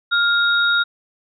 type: tone pair together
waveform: sine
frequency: 1405 / 3755 Hz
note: F6 / A#7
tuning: +10 / +12 cents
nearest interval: octave + perfect fourth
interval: 1702 cents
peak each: -15 / -20 dBFS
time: 0.11-0.84 s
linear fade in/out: 20 ms
effects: none